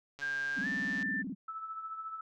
click train, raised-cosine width 0.2 ms, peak -30 dBFS, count 119, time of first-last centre 0.19-1.027 s, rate 141 Hz
sine tone with pitch glide, 1601 to 1776.4 Hz, G6 to A6, +36 to +16 cents, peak -32 dBFS, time 0.21-1.23 s, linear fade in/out 20 ms, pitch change +180 cents, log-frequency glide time 0.61-0.67 s
sine tone with vibrato, 227.9 Hz, A#3, 39 cents flat, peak -36 dBFS, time 0.56-1.35 s, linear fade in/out 20 ms, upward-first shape square, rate 19 Hz, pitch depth 280 cents each way
sine tone with tremolo, 1311 Hz, E6, 10 cents flat, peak -36 dBFS, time 1.48-2.21 s, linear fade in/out 5 ms, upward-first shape triangle, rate 14 Hz, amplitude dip 60%
effects none

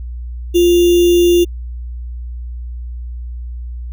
sine tone with sample-and-hold, 349.2 Hz, F4, in tune, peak -7 dBFS, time 0.54-1.45 s, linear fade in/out 20 ms, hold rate 3150 Hz, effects added 60 Hz sine -23 dBFS peak until 3.92 s

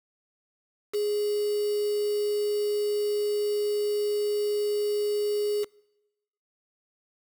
sine tone with quantisation, 415.3 Hz, G#4, in tune, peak -24 dBFS, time 0.93-5.65 s, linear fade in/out 20 ms, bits 6, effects noise-tail reverb RT60 1.0 s tail -26 dB re dry

